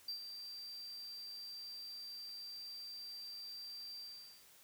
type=tone with ADSR envelope; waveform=triangle; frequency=4699 Hz; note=D8; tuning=in tune; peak=-37 dBFS; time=0.08-4.45 s; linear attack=5 ms; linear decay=100 ms; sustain=-8 dB; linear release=450 ms; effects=white hiss -63 dBFS RMS until 4.63 s